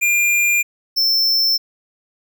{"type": "tone pair in turn", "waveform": "square", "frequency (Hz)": [2400, 5338], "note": ["D7", "E8"], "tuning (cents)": [37, 21], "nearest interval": "octave + major second", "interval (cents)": 1384, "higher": "second", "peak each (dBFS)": -14, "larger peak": "neither", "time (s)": [[0.01, 0.63], [0.96, 1.58]], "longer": "neither", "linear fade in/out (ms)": 20, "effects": []}